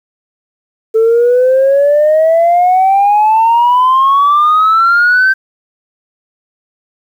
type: exponential sweep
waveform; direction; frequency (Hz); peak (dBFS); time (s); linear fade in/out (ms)
sine; up; 440 to 1566; -4; 0.94-5.34; 20
effects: tanh soft clip ceiling -3 dBFS + 7-bit